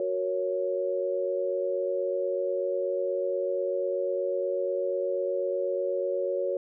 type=chord; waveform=sine; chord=F# major; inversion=none; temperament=equal; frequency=370 / 466.2 / 554.4 Hz; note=F#4 / A#4 / C#5; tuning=0 / 0 / 0 cents; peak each=-31 / -33 / -28 dBFS; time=0-6.57 s; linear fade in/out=2 ms; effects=none